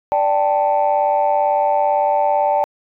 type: chord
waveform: sine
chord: D suspended fourth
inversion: none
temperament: just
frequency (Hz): 587.3 / 783.1 / 881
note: D5 / G5 / A5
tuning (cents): 0 / -2 / +2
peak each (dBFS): -17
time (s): 0.12-2.64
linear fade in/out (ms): 0
effects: tanh soft clip ceiling -7 dBFS